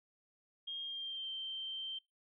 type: tone with pitch glide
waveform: sine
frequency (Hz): 3232 to 3131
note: G#7 to G7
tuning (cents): -48 to -3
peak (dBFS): -39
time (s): 0.67-1.99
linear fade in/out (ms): 10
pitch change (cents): -55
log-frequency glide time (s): 0.82-1.3
effects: noise-tail reverb RT60 0.2 s tail -25 dB re dry